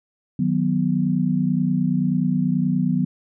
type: chord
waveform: sine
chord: B major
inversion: first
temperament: equal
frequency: 155.56 / 185 / 246.9 Hz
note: D#3 / F#3 / B3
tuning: 0 / 0 / 0 cents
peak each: -23 / -21 / -22 dBFS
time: 0.39-3.05 s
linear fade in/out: 5 ms
effects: none